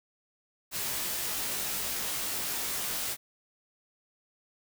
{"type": "noise with comb filter", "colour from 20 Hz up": "white", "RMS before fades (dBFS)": -33, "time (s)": [0.71, 3.17], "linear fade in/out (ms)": 50, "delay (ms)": 18, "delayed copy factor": -1, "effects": []}